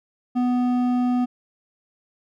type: tone with hard clipping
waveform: triangle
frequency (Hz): 247.6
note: B3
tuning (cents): +5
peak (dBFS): -20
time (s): 0.35-1.26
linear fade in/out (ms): 20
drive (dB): 12
effects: none